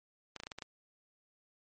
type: clicks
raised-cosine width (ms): 0.2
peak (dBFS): -25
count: 7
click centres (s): 0.363 / 0.401 / 0.435 / 0.469 / 0.518 / 0.586 / 0.622
effects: MP3 48 kbps